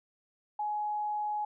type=tone; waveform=sine; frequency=840 Hz; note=G#5; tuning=19 cents sharp; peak=-30 dBFS; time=0.59-1.45 s; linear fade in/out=5 ms; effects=none